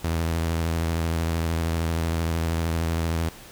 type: tone with vibrato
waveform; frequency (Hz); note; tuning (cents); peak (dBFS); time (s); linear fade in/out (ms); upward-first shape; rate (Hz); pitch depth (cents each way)
sawtooth; 82.41; E2; 0; -19; 0.04-3.29; 5; sine; 13; 38
effects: pink hiss -45 dBFS RMS until 3.51 s